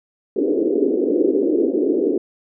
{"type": "band-pass noise", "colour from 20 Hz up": "pink", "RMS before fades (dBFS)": -18, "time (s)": [0.36, 2.18], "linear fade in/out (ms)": 5, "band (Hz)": [280, 460], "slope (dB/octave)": 48, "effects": []}